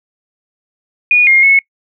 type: tone with pitch steps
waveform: sine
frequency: 2453 / 2130 / 2195 Hz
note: D#7 / C7 / C#7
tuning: -25 / +30 / -18 cents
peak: -5 dBFS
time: 1.11-1.59 s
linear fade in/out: 2 ms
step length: 160 ms
effects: noise-tail reverb RT60 0.1 s tail -25 dB re dry